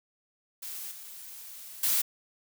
blue noise with level steps, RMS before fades -39 / -45 / -26 dBFS, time 0.62-2.02 s, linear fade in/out 10 ms, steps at 0.91 / 1.83 s, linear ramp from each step 5 ms, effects none

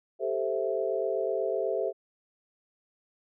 sine chord, A minor seventh, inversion third, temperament equal, 392 / 440 / 523.3 / 659.3 Hz, G4 / A4 / C5 / E5, 0 / 0 / 0 / 0 cents, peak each -32 dBFS, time 0.19-1.93 s, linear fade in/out 50 ms, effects none

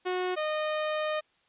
sawtooth tone pair in turn, 365.3 / 614.4 Hz, F#4 / D#5, -22 / -22 cents, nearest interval major sixth, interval 900 cents, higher second, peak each -24 dBFS, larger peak neither, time 0.05-0.36 / 0.36-1.21 s, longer second, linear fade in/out 20 ms, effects white hiss -68 dBFS RMS until 1.48 s + resampled to 8000 Hz

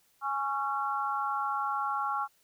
sine chord, Db major, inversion second, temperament equal with one note detuned, 830.6 / 1108.7 / 1366.6 Hz, Ab5 / Db6 / F6, 0 / 0 / -38 cents, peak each -33 dBFS, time 0.21-2.28 s, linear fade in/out 50 ms, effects white hiss -68 dBFS RMS until 2.43 s

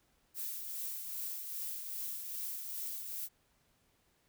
violet noise with tremolo, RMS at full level -39 dBFS, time 0.34-3.29 s, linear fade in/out 50 ms, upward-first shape triangle, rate 2.5 Hz, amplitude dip 45%, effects pink hiss -73 dBFS RMS until 4.28 s

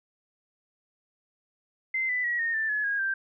sine tone with pitch steps, 2073 / 1993.2 / 1916.4 / 1842.6 / 1771.6 / 1703.4 / 1637.8 / 1574.7 Hz, C7 / B6 / A#6 / A#6 / A6 / G#6 / G#6 / G6, -17 / +15 / +47 / -21 / +11 / +43 / -25 / +7 cents, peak -25 dBFS, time 1.94-3.14 s, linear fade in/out 5 ms, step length 150 ms, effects none

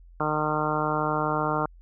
harmonic tone, 152.6 Hz, D#3, 33 cents flat, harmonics 1 / 2 / 3 / 4 / 5 / 6 / 7 / 8 / 9, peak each -32 / -32 / -32 / -32 / -32 / -32 / -32 / -32 / -32 dBFS, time 0.2-1.66 s, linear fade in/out 2 ms, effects added 43 Hz sine -47 dBFS peak until 1.81 s

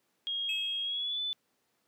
sine tone with pitch glide, 3265 to 3499 Hz, G#7 to A7, -30 to -10 cents, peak -31 dBFS, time 0.27-1.33 s, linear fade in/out 0 ms, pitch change +120 cents, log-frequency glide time 0.83-1.21 s
triangle tone with exponential decay, 2582 Hz, E7, 37 cents flat, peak -30 dBFS, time 0.49-1.09 s, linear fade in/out 2 ms, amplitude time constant 130 ms
effects pink hiss -75 dBFS RMS until 1.87 s + high-pass 200 Hz 12 dB/octave

